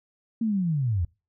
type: linear sweep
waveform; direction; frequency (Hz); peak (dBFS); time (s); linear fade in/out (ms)
sine; down; 233.1 to 78.2; -22; 0.41-1.05; 5
effects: noise-tail reverb RT60 0.3 s tail -25 dB re dry